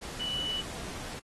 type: tone in noise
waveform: sine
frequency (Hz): 2960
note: F#7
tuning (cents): 0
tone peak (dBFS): -31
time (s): 0.19-0.62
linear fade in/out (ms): 20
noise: pink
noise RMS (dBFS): -41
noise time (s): 0.01-1.2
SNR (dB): +7
effects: low-pass 10000 Hz 12 dB/octave + AAC 32 kbps